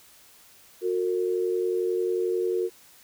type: tone pair together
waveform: sine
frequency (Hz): 364.3 / 455.5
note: F#4 / A#4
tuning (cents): -27 / -40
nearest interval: major third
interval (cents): 387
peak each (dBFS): -25 / -27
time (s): 0.81-2.7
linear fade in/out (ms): 50
effects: white hiss -54 dBFS RMS until 3.03 s